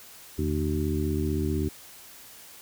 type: harmonic tone with a mistuned harmonic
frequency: 75.8 Hz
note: D#2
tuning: 45 cents flat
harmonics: 1 / 2 / 3 / 4 / 5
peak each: -28 / -33 / -32 / -31 / -32 dBFS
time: 0.38-1.69 s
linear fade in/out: 10 ms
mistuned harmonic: 1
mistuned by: +140 cents
effects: white hiss -48 dBFS RMS until 2.61 s